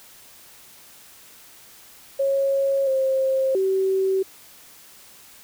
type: tone with pitch steps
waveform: sine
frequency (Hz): 548 / 531 / 382.8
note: C#5 / C5 / G4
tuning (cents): -20 / +25 / -41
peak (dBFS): -18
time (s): 2.19-4.23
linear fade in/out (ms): 10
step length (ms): 680
effects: white hiss -48 dBFS RMS until 5.43 s